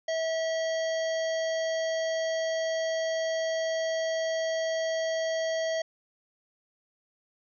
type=harmonic tone with a mistuned harmonic; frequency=648 Hz; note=E5; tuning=30 cents flat; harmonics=1 / 3 / 5 / 7 / 9 / 10; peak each=-27 / -37 / -41 / -44 / -46 / -47 dBFS; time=0.08-5.82 s; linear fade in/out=5 ms; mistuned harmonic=9; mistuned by=-61 cents; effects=none